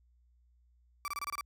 35% pulse tone bursts, 1160 Hz, D6, 22 cents flat, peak -33 dBFS, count 7, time 1.05-1.409 s, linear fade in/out 0 ms, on 29 ms, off 26 ms, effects added 60 Hz sine -64 dBFS peak until 1.45 s

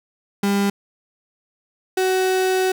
35% pulse tone pair in turn, 200.2 / 374.5 Hz, G3 / F#4, +37 / +21 cents, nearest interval major seventh, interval 1084 cents, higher second, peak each -15 dBFS, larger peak neither, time 0.43-0.7 / 1.97-2.72 s, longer second, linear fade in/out 5 ms, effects none

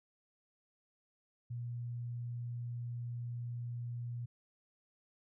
sine tone, 119.9 Hz, A#2, 49 cents sharp, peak -38 dBFS, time 1.5-4.26 s, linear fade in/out 10 ms, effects none

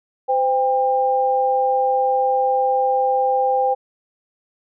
sine tone pair together, 514 / 798.2 Hz, C5 / G5, -31 / +31 cents, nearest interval minor sixth, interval 762 cents, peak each -19 / -17 dBFS, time 0.28-3.75 s, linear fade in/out 20 ms, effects none

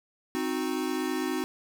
square chord, C diminished, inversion none, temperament equal with one note detuned, 261.6 / 311.1 / 366 Hz, C4 / Eb4 / Gb4, 0 / 0 / -19 cents, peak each -33 dBFS, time 0.35-1.44 s, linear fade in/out 0 ms, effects none

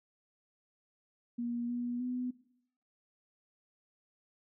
sine tone with pitch steps, 238.2 / 242.2 / 249.6 Hz, A#3 / B3 / B3, +38 / -34 / +19 cents, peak -33 dBFS, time 1.38-2.31 s, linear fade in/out 10 ms, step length 310 ms, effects noise-tail reverb RT60 0.7 s tail -18 dB re dry

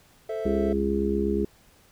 triangle chord, A minor, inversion none, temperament equal, 440 / 523.3 / 659.3 Hz, A4 / C5 / E5, 0 / 0 / 0 cents, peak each -29 / -35 / -30 dBFS, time 0.29-0.73 s, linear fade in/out 5 ms
harmonic tone, 68.4 Hz, C#2, 23 cents flat, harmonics 1 / 3 / 4 / 5 / 6, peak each -31 / -27 / -35 / -28 / -27 dBFS, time 0.45-1.45 s, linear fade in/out 5 ms
effects pink hiss -58 dBFS RMS until 1.91 s

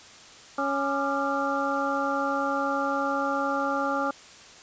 harmonic tone with a mistuned harmonic, 277.2 Hz, C#4, in tune, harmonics 1 / 2 / 3 / 4 / 5, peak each -31 / -30 / -31 / -30 / -31 dBFS, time 0.58-4.11 s, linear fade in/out 5 ms, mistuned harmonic 4, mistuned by +120 cents, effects white hiss -48 dBFS RMS until 4.62 s + resampled to 16000 Hz

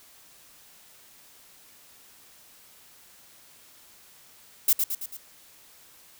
violet noise with echo, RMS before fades -19 dBFS, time 4.68-4.73 s, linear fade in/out 5 ms, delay 110 ms, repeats 4, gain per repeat -5 dB, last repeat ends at 5.17 s, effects white hiss -54 dBFS RMS until 6.19 s

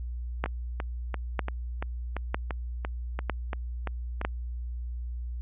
two click trains, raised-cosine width 0.5 ms, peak -17 / -12 dBFS, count 12 / 5, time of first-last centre 0.46-4.214 / 0.44-4.25 s, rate 2.93 / 1.05 Hz, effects added 60 Hz sine -32 dBFS peak until 5.41 s + resampled to 8000 Hz

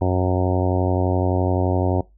harmonic tone, 91.7 Hz, F#2, 15 cents flat, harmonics 1 / 2 / 3 / 4 / 5 / 6 / 7 / 8 / 9 / 10, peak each -20 / -28 / -25 / -25 / -30 / -28 / -29 / -29 / -35 / -33 dBFS, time 0.01-2.01 s, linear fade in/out 5 ms, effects noise-tail reverb RT60 0.2 s tail -21 dB re dry + added 50 Hz sine -50 dBFS peak until 2.17 s

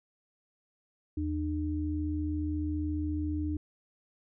sine tone pair together, 81.1 / 302.4 Hz, E2 / D#4, -28 / -49 cents, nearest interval octave + major seventh, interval 2279 cents, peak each -32 / -32 dBFS, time 1.17-3.57 s, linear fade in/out 5 ms, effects none

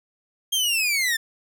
sawtooth linear sweep, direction down, 3231 to 1760 Hz, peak -17 dBFS, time 0.52-1.17 s, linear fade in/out 10 ms, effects none

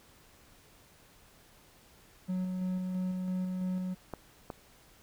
triangle tone with tremolo, 184.2 Hz, F#3, 7 cents flat, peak -28 dBFS, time 2.28-3.95 s, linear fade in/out 20 ms, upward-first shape square, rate 3 Hz, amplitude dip 25%
clicks, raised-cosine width 1 ms, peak -23 / -24 dBFS, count 2, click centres 4.137 / 4.502 s
effects pink hiss -60 dBFS RMS until 5.02 s

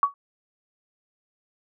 sine tone with exponential decay, 1127 Hz, C#6, 28 cents sharp, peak -12 dBFS, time 0.03-0.14 s, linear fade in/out 1 ms, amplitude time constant 22 ms, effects none

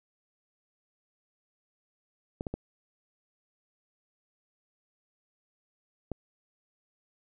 clicks, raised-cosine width 2 ms, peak -20 dBFS, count 4, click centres 2.409 / 2.468 / 2.54 / 6.117 s, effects none

